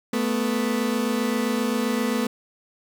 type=tone pair together; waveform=30% pulse; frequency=219.3 / 246.9 Hz; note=A3 / B3; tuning=-6 / 0 cents; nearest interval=major second; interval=206 cents; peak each=-22 dBFS; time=0.13-2.27 s; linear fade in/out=5 ms; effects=9-bit